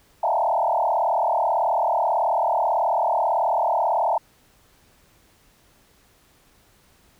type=tone with frequency modulation; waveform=sine; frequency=784 Hz; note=G5; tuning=in tune; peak=-18 dBFS; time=0.23-4.18 s; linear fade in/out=5 ms; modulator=38.3 Hz; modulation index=4; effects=pink hiss -58 dBFS RMS until 7.19 s